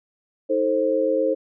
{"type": "chord", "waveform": "sine", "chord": "A diminished", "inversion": "second", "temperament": "just", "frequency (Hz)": [316.8, 440, 528], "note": ["Eb4", "A4", "C5"], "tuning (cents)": [31, 0, 16], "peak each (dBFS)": [-25, -24, -20], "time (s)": [0.49, 1.35], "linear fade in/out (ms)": 20, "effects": []}